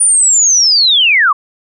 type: linear sweep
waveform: sine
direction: down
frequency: 9500 to 1065 Hz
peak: -6 dBFS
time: 0-1.33 s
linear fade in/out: 10 ms
effects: none